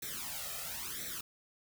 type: noise with flanger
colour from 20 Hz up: white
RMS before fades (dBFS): -41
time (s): 0.02-1.21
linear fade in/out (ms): 5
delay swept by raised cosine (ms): 0.51 to 1.61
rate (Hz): 0.98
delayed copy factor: +0.9
effects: none